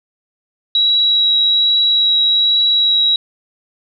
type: tone with vibrato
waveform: sine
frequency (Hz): 3878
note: B7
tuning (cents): -32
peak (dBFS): -10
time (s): 0.75-3.16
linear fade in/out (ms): 2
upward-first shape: triangle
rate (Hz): 1.2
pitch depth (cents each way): 8
effects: none